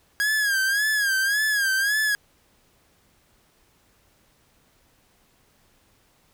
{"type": "tone with vibrato", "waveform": "45% pulse", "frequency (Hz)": 1640, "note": "G#6", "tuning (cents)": -22, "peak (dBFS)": -20, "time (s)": [0.2, 2.15], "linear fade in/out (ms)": 0, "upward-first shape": "sine", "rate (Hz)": 1.8, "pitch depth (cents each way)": 100, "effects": ["pink hiss -62 dBFS RMS until 6.33 s"]}